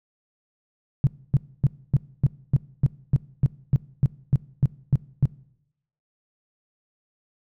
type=tone bursts; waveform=sine; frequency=138.59 Hz; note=C#3; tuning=in tune; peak=-13 dBFS; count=15; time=1.04-5.255 s; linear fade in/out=0 ms; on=29 ms; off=270 ms; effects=noise-tail reverb RT60 0.8 s tail -22 dB re dry